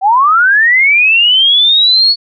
sine linear sweep, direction up, 740 to 4435 Hz, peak -5 dBFS, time 0.01-2.16 s, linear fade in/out 50 ms, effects none

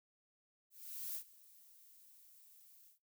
violet noise with ADSR envelope, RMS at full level -42 dBFS, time 0.7-2.99 s, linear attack 450 ms, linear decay 84 ms, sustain -21 dB, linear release 120 ms, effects noise-tail reverb RT60 0.2 s tail -18 dB re dry

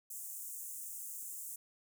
pink high-pass noise, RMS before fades -45 dBFS, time 0.1-1.56 s, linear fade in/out 5 ms, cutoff 7000 Hz, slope 48 dB/octave, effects none

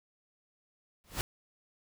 pink noise with exponential growth, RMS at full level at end -29 dBFS, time 1.04-1.21 s, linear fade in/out 0 ms, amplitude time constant 35 ms, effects none

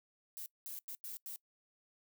violet noise bursts at uneven times, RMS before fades -45 dBFS, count 5, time 0.37-0.46 / 0.66-0.79 / 0.88-0.95 / 1.04-1.17 / 1.26-1.36 s, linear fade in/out 0 ms, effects noise-tail reverb RT60 0.1 s tail -22 dB re dry

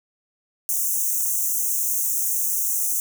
white high-pass noise, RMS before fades -23 dBFS, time 0.69-3 s, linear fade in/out 0 ms, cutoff 5900 Hz, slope 96 dB/octave, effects none

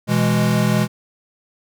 square chord, E major, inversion second, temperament equal, 123.47 / 164.81 / 207.7 Hz, B2 / E3 / G#3, 0 / 0 / 0 cents, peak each -20 / -21 / -19 dBFS, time 0.07-0.88 s, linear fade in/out 50 ms, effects none

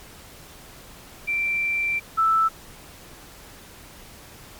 sine tone pair in turn, 2349 / 1319 Hz, D7 / E6, 0 / +1 cents, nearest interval minor seventh, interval 999 cents, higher first, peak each -21 / -16 dBFS, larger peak second, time 1.27-2 / 2.17-2.49 s, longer first, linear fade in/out 20 ms, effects pink hiss -45 dBFS RMS until 4.59 s + MP3 96 kbps

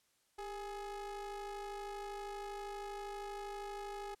square ring-modulated tone, 213.1 Hz, G#3, 45 cents sharp, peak -40 dBFS, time 0.38-4.15 s, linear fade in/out 10 ms, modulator 613 Hz, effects white hiss -75 dBFS RMS until 4.2 s + low-pass 11000 Hz 12 dB/octave

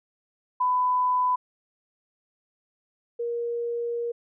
sine tone pair in turn, 1000 / 471.9 Hz, B5 / A#4, +21 / +21 cents, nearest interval octave + minor second, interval 1300 cents, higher first, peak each -20 / -26 dBFS, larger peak first, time 0.6-1.36 / 3.19-4.12 s, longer second, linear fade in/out 10 ms, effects none

